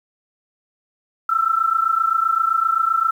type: tone pair together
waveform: sine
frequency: 1316 / 1343.7 Hz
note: E6 / E6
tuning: -3 / +33 cents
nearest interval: unison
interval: 36 cents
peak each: -19 / -18 dBFS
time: 1.29-3.11 s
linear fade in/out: 5 ms
effects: 8-bit